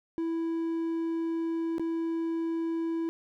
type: tone with dropouts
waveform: triangle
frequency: 329.8 Hz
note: E4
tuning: 1 cent sharp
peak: -26 dBFS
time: 0.18-3.09 s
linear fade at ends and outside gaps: 0 ms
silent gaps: 1.782-1.796 s
effects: none